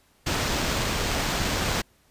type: noise with sample-and-hold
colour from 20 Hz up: pink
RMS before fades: -26 dBFS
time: 0.26-1.82 s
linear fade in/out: 10 ms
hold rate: 11025 Hz
effects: pink hiss -62 dBFS RMS until 2.1 s + resampled to 32000 Hz